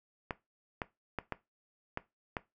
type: clicks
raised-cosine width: 0.5 ms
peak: -19 dBFS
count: 6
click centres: 0.308 / 0.818 / 1.187 / 1.323 / 1.974 / 2.368 s
effects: noise-tail reverb RT60 0.2 s tail -17 dB re dry